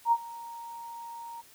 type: tone with ADSR envelope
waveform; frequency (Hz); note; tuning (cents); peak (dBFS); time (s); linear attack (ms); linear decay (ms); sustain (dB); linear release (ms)
sine; 932.3; A#5; 0; -18; 0.05-1.42; 68; 52; -21; 21
effects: white hiss -56 dBFS RMS until 1.54 s